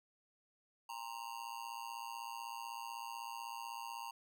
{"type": "tone with amplitude modulation", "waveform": "square", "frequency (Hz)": 928, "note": "A#5", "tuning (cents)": -8, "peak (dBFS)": -40, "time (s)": [0.89, 4.11], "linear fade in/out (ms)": 5, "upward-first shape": "sine", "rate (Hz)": 116, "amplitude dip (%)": 95, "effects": []}